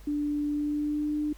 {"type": "tone with pitch glide", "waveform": "sine", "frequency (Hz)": [293.7, 299.4], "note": ["D4", "D4"], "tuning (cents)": [0, 33], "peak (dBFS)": -26, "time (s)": [0.07, 1.33], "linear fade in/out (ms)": 5, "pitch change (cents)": 33, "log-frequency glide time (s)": [0.5, 1.17], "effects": ["added 50 Hz sine -46 dBFS peak until 1.37 s", "pink hiss -57 dBFS RMS until 1.37 s"]}